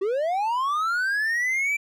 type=linear sweep; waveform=triangle; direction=up; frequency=368.2 to 2349 Hz; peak=-20 dBFS; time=0.01-1.77 s; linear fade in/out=10 ms; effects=none